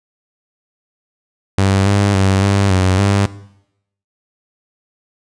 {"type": "tone with pitch steps", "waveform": "sawtooth", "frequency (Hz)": [97.1, 100.7, 96.3, 99.5, 93.2, 99.9], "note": ["G2", "G2", "G2", "G2", "F#2", "G2"], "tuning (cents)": [-16, 47, -30, 26, 13, 33], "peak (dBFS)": -7, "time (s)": [1.58, 3.26], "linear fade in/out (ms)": 0, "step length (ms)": 280, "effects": ["noise-tail reverb RT60 0.8 s tail -18 dB re dry", "resampled to 22050 Hz"]}